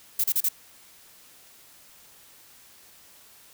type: noise bursts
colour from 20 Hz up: violet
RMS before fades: -23 dBFS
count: 4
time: 0.19-0.488 s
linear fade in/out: 5 ms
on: 49 ms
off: 34 ms
effects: white hiss -53 dBFS RMS until 3.53 s